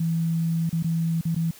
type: tone with dropouts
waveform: sine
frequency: 164.81 Hz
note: E3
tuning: in tune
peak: -21 dBFS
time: 0-1.51 s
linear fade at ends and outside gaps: 5 ms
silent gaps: 0.695-0.727 / 0.827-0.843 / 1.212-1.252 / 1.348-1.362 s
effects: white hiss -48 dBFS RMS until 1.59 s